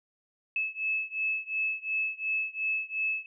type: beating tone pair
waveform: sine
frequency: 2600 / 2602.8 Hz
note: E7 / E7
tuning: -24 / -23 cents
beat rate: 2.8 Hz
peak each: -31 / -32 dBFS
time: 0.56-3.26 s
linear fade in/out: 2 ms
effects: none